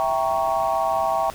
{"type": "chord", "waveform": "sine", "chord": "E diminished seventh", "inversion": "none", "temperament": "equal", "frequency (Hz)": [659.3, 784, 932.3, 1108.7], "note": ["E5", "G5", "Bb5", "Db6"], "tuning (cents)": [0, 0, 0, 0], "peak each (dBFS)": [-23, -23, -26, -26], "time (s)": [0, 1.3], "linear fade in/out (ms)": 0, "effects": ["tanh soft clip ceiling -9 dBFS", "pink hiss -41 dBFS RMS until 1.34 s"]}